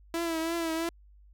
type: tone with vibrato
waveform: sawtooth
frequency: 330 Hz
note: E4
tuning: 2 cents sharp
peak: -25 dBFS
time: 0.14-0.89 s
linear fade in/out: 2 ms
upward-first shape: triangle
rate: 3 Hz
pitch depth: 55 cents each way
effects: added 50 Hz sine -53 dBFS peak until 1.33 s